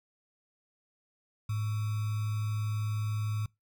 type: tone with sample-and-hold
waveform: sine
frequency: 106.5 Hz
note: G#2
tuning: 44 cents sharp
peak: -29 dBFS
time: 1.49-3.46 s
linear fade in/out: 5 ms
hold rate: 1225 Hz
effects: noise-tail reverb RT60 0.2 s tail -24 dB re dry